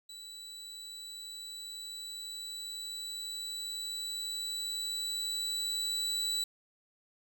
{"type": "tone with level ramp", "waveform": "35% pulse", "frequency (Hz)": 3951, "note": "B7", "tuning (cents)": 0, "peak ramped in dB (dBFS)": [-43, -28], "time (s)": [0.09, 6.44], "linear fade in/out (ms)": 5, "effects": []}